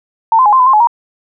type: tone with pitch steps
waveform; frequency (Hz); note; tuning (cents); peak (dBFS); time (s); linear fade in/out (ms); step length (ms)
sine; 900 / 1029 / 834 / 1045 / 1007 / 1059 / 850 / 946; A5 / C6 / G#5 / C6 / B5 / C6 / G#5 / A#5; +39 / -29 / +7 / -2 / +33 / +21 / +40 / +25; -5; 0.32-0.872; 2; 69
effects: none